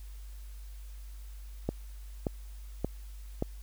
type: click train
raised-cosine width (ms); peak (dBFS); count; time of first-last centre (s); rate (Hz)
2; -16; 4; 1.69-3.424; 1.73
effects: added 50 Hz sine -42 dBFS peak until 3.62 s + white hiss -60 dBFS RMS until 3.62 s